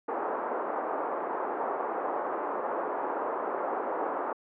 white band-pass noise, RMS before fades -32 dBFS, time 0.08-4.33 s, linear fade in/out 5 ms, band 330 to 1100 Hz, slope 24 dB/octave, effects low-pass 2000 Hz 12 dB/octave

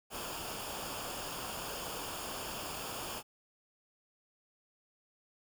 pink noise with comb filter, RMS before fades -41 dBFS, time 0.1-3.23 s, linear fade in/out 50 ms, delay 0.5 ms, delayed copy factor -0.65, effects none

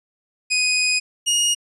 20% pulse tone pair in turn, 2496 / 2867 Hz, D#7 / F7, +5 / +45 cents, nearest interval major second, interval 240 cents, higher second, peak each -12 / -11 dBFS, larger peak second, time 0.5-1 / 1.26-1.55 s, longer first, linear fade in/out 20 ms, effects resampled to 24000 Hz

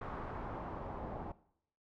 pink noise with low-pass filter sweep, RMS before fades -43 dBFS, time 0.01-1.32 s, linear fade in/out 5 ms, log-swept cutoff 1200 to 780 Hz, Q 1.9, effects noise-tail reverb RT60 0.7 s tail -19 dB re dry

